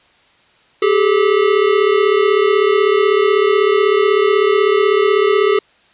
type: tone pair together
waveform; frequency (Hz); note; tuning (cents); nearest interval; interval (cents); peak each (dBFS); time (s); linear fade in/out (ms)
square; 392 / 428.1; G4 / A4; 0 / -47; major second; 153; -14; 0.82-5.59; 5
effects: white hiss -52 dBFS RMS until 5.93 s + resampled to 8000 Hz